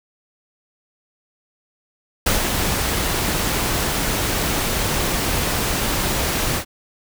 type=noise with ADSR envelope; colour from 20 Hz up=pink; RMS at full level=-17 dBFS; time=2.26-6.65 s; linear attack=7 ms; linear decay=160 ms; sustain=-4 dB; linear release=84 ms; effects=none